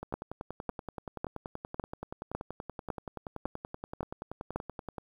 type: two click trains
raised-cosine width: 1 ms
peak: -18 / -24 dBFS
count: 9 / 53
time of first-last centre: 0.14-4.56 / 0.03-4.982 s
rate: 1.81 / 10.5 Hz
effects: 9-bit